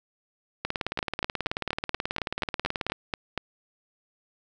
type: two click trains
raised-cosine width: 0.3 ms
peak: -11 / -12 dBFS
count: 11 / 43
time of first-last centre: 0.99-3.377 / 0.65-2.92 s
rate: 4.19 / 18.5 Hz
effects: none